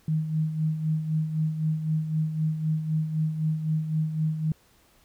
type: tone with tremolo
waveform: sine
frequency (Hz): 156.7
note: D#3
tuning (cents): +13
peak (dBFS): -21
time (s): 0.08-4.52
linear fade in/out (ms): 2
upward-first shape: sine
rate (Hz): 3.9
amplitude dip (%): 60
effects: pink hiss -61 dBFS RMS until 5.04 s